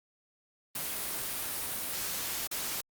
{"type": "noise with dropouts", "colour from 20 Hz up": "white", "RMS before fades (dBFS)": -35, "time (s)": [0.75, 2.81], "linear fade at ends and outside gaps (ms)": 5, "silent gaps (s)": [2.474, 2.512], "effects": ["Opus 32 kbps"]}